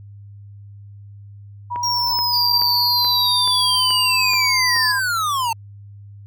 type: tone with pitch glide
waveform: sine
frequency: 967 to 1013.9 Hz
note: B5 to B5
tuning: -37 to +45 cents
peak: -22 dBFS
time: 1.7-5 s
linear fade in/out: 20 ms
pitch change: +82 cents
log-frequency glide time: 2.78-3.86 s
type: click train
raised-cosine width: 0.5 ms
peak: -18 dBFS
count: 8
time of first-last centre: 1.76-4.764 s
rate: 2.33 Hz
type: linear sweep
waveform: square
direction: down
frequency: 5630 to 880 Hz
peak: -19 dBFS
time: 1.83-5.53 s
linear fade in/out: 5 ms
type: tone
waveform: triangle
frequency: 4699 Hz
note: D8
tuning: in tune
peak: -17 dBFS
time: 2.33-4.92 s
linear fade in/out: 5 ms
effects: added 101 Hz sine -37 dBFS peak until 6.26 s

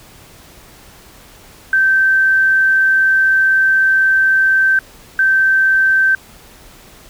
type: tone bursts at uneven times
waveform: sine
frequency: 1554 Hz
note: G6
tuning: 16 cents flat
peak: -9 dBFS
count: 2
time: 1.73-4.79 / 5.19-6.15 s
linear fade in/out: 2 ms
effects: pink hiss -42 dBFS RMS until 7.09 s

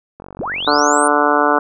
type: click train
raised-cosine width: 1 ms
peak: -20 dBFS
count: 29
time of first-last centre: 0.2-0.796 s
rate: 47 Hz
type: linear sweep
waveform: sine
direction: up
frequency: 64.8 to 9230 Hz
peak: -20 dBFS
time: 0.39-1.08 s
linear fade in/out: 5 ms
type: harmonic tone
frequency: 146.83 Hz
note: D3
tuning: in tune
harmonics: 2 / 3 / 4 / 5 / 6 / 7 / 8 / 9 / 10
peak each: -20 / -20 / -20 / -20 / -20 / -20 / -20 / -20 / -20 dBFS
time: 0.67-1.59 s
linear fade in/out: 5 ms
effects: none

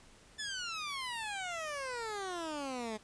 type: exponential sweep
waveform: 15% pulse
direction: down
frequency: 1760 to 210 Hz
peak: -31 dBFS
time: 0.38-2.98 s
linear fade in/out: 20 ms
effects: pink hiss -60 dBFS RMS until 3.03 s + resampled to 22050 Hz

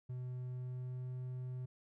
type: tone with pitch glide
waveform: triangle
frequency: 125.8 to 126.89 Hz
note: B2 to B2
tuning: +32 to +47 cents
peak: -38 dBFS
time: 0.09-1.66 s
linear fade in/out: 10 ms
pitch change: +15 cents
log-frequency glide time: 0.5-1.13 s
effects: none

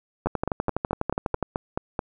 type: two click trains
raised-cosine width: 1 ms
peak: -11 / -10 dBFS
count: 9 / 15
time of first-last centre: 0.26-1.992 / 0.27-1.427 s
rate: 4.62 / 12.1 Hz
effects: none

